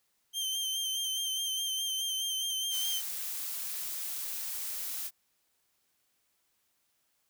sawtooth tone with vibrato, 3136 Hz, G7, in tune, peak -28 dBFS, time 0.33-3.02 s, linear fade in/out 50 ms, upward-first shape sine, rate 4.8 Hz, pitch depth 34 cents each way
blue noise, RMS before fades -37 dBFS, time 2.7-5.11 s, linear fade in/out 50 ms
effects white hiss -75 dBFS RMS until 7.29 s

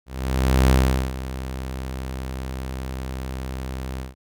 sawtooth tone with ADSR envelope, 65.1 Hz, C2, 8 cents flat, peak -9 dBFS, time 0.06-4.15 s, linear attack 640 ms, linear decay 420 ms, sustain -15 dB, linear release 150 ms, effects none

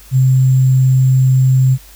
sine tone with sample-and-hold, 130.81 Hz, C3, in tune, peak -7 dBFS, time 0.11-1.78 s, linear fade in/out 50 ms, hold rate 7350 Hz, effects added 50 Hz sine -40 dBFS peak until 1.95 s + white hiss -42 dBFS RMS until 1.95 s

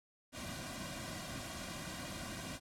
pink noise with comb filter, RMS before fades -44 dBFS, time 0.32-2.6 s, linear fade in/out 50 ms, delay 2.3 ms, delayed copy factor -1, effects low-pass 10000 Hz 12 dB/octave

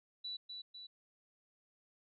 sine tone with echo, 3951 Hz, B7, in tune, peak -40 dBFS, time 0.24-0.37 s, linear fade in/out 10 ms, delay 250 ms, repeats 2, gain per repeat -4 dB, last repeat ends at 0.87 s, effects none

